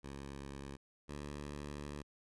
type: tone pair in turn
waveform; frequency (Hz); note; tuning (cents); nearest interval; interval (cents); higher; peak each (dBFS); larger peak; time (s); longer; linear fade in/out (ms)
10% pulse; 69.3 / 72.64; C#2 / D2; 0 / -18; minor second; 82; second; -37 / -35; second; 0.03-0.77 / 1.08-2.03; second; 20
effects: resampled to 24000 Hz